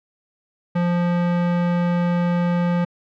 square tone, 174.61 Hz, F3, in tune, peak -18 dBFS, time 0.75-2.85 s, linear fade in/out 10 ms, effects low-pass 2000 Hz 12 dB/octave

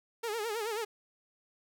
sawtooth tone with vibrato, 440 Hz, A4, in tune, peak -29 dBFS, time 0.23-0.85 s, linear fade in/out 10 ms, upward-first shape sine, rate 9.3 Hz, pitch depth 120 cents each way, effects none

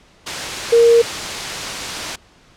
sine tone in noise, 466.3 Hz, A#4, 1 cent sharp, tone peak -7 dBFS, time 0.72-1.02 s, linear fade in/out 10 ms, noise white, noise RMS -23 dBFS, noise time 0.26-2.16 s, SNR +13 dB, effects pink hiss -50 dBFS RMS until 2.56 s + low-pass 6000 Hz 12 dB/octave

